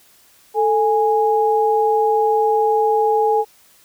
sine tone pair together, 441.2 / 828 Hz, A4 / G#5, +5 / -5 cents, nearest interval major seventh, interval 1090 cents, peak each -16 dBFS, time 0.54-3.45 s, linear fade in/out 50 ms, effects white hiss -52 dBFS RMS until 3.84 s

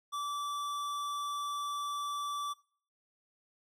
sine tone with hard clipping, 1160 Hz, D6, 22 cents flat, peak -36 dBFS, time 0.12-2.54 s, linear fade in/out 20 ms, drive 16 dB, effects noise-tail reverb RT60 0.5 s tail -22 dB re dry

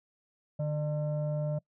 sine tone pair together, 150 / 600 Hz, D3 / D5, +37 / +37 cents, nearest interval 2 octaves, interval 2400 cents, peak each -28 / -33 dBFS, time 0.59-1.59 s, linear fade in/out 10 ms, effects noise-tail reverb RT60 0.1 s tail -24 dB re dry + tanh soft clip ceiling -25 dBFS

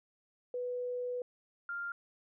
sine tone pair in turn, 493.9 / 1397 Hz, B4 / F6, 0 / 0 cents, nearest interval octave + tritone, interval 1800 cents, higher second, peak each -34 / -36 dBFS, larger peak first, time 0.54-1.22 / 1.69-1.92 s, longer first, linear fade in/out 2 ms, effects none

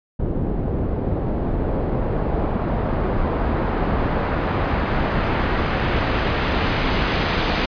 pink noise with low-pass filter sweep, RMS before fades -21 dBFS, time 0.19-7.66 s, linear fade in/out 10 ms, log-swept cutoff 400 to 3800 Hz, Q 0.79, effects resampled to 11025 Hz

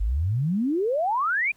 sine exponential sweep, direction up, 46.61 to 2489 Hz, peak -21 dBFS, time 0-1.52 s, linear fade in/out 10 ms, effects pink hiss -62 dBFS RMS until 1.56 s

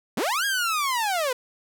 sawtooth linear two-way sweep, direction up then down, 164.81 to 1654 to 481 Hz, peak -19 dBFS, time 0.17-1.33 s, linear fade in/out 5 ms, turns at 0.45 s, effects none

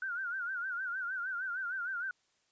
sine tone with vibrato, 1476 Hz, F#6, 5 cents flat, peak -34 dBFS, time 0.02-2.11 s, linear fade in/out 2 ms, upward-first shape sine, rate 6.5 Hz, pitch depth 110 cents each way, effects white hiss -74 dBFS RMS until 2.51 s + resampled to 16000 Hz

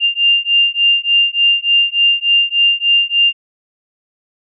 sine beating tone pair, 2794 / 2797.4 Hz, F7 / F7, 0 / +2 cents, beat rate 3.4 Hz, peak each -13 dBFS, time 0-3.33 s, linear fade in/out 50 ms, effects none

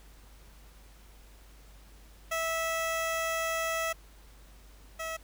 15% pulse tone pair in turn, 654 / 648.4 Hz, E5 / E5, -14 / -29 cents, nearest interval unison, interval 15 cents, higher first, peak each -23 / -28 dBFS, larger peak first, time 2.31-3.93 / 4.99-5.17 s, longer first, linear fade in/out 10 ms, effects added 50 Hz sine -52 dBFS peak until 5.23 s + pink hiss -59 dBFS RMS until 5.23 s

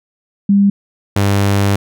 sine / sawtooth tone pair in turn, 200 / 100 Hz, G3 / G2, +35 / +35 cents, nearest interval octave, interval 1200 cents, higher first, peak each -7 dBFS, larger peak neither, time 0.49-0.7 / 1.16-1.76 s, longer second, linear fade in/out 5 ms, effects none

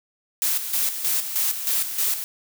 blue noise with tremolo, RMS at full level -22 dBFS, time 0.42-2.24 s, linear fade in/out 0 ms, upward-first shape square, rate 3.2 Hz, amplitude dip 60%, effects none

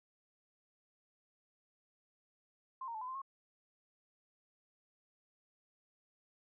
sine tone with pitch steps, 1051 / 927 / 871 / 1008 / 1043 / 1085 Hz, C6 / A#5 / A5 / B5 / C6 / C#6, +7 / -10 / -18 / +35 / -6 / -37 cents, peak -40 dBFS, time 2.81-3.218 s, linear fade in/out 5 ms, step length 68 ms, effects none

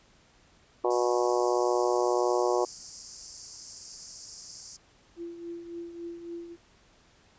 harmonic tone, 121.7 Hz, B2, 25 cents flat, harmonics 3 / 4 / 5 / 6 / 7 / 8 / 9, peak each -27 / -29 / -31 / -33 / -34 / -35 / -36 dBFS, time 0.84-2.65 s, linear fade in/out 5 ms
pink high-pass noise, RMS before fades -41 dBFS, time 0.9-4.77 s, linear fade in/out 10 ms, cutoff 4700 Hz, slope 96 dB/octave
sine tone with tremolo, 340.9 Hz, F4, 42 cents flat, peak -34 dBFS, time 5.16-6.57 s, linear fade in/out 50 ms, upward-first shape triangle, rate 3.6 Hz, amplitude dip 65%
effects pink hiss -61 dBFS RMS until 7.38 s + resampled to 16000 Hz

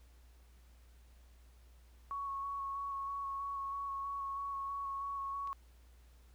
sine tone with vibrato, 1108.7 Hz, C#6, in tune, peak -37 dBFS, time 2.11-5.53 s, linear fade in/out 0 ms, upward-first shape square, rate 3.1 Hz, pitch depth 12 cents each way
click, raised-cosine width 0.2 ms, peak -39 dBFS, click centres 5.474 s
effects added 60 Hz sine -58 dBFS peak until 6.34 s + pink hiss -70 dBFS RMS until 6.34 s

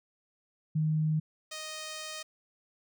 sine / 5% pulse tone pair in turn, 155.56 / 622.2 Hz, D#3 / D#5, 0 / 0 cents, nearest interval 2 octaves, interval 2400 cents, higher second, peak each -25 / -27 dBFS, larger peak first, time 0.75-1.2 / 1.51-2.23 s, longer second, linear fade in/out 10 ms, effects none

